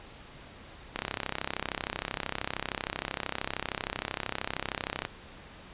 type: click train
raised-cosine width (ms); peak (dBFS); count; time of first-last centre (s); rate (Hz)
0.3; -14; 136; 0.96-5.051; 33
effects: pink hiss -49 dBFS RMS until 5.73 s + resampled to 8000 Hz